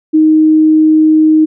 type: tone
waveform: sine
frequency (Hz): 312.1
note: D#4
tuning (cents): +5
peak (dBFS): -4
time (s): 0.13-1.46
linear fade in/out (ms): 20
effects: none